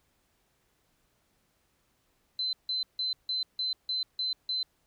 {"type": "tone bursts", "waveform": "sine", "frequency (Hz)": 4052, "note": "B7", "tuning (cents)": 44, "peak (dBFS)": -28, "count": 8, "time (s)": [2.39, 4.63], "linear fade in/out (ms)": 2, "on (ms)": 140, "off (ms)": 160, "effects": ["pink hiss -72 dBFS RMS until 4.86 s"]}